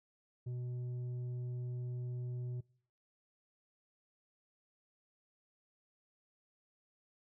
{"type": "tone with tanh clipping", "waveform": "sine", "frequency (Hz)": 123.47, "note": "B2", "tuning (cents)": 0, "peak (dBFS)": -39, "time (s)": [0.46, 2.61], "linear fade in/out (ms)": 10, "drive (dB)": 6, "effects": ["noise-tail reverb RT60 0.6 s tail -25 dB re dry"]}